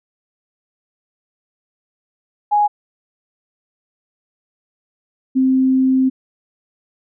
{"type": "tone pair in turn", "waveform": "sine", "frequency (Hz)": [830.6, 261.6], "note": ["G#5", "C4"], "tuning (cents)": [0, 0], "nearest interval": "octave + minor sixth", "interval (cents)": 2000, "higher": "first", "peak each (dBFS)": -11, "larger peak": "neither", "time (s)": [[2.51, 2.68], [5.35, 6.1]], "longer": "second", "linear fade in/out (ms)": 20, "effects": []}